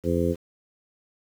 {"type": "harmonic tone", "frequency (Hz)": 85.7, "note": "F2", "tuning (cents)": -32, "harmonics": [1, 2, 3, 4, 5, 6], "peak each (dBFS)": [-28, -28, -28, -28, -28, -28], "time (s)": [0.03, 0.36], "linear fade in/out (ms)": 50, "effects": ["8-bit"]}